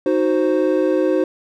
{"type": "chord", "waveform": "triangle", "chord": "C diminished", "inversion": "first", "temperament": "equal", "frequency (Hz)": [311.1, 370, 523.3], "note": ["Eb4", "Gb4", "C5"], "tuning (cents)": [0, 0, 0], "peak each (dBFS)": -17, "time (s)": [0.06, 1.24], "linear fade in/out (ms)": 2, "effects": []}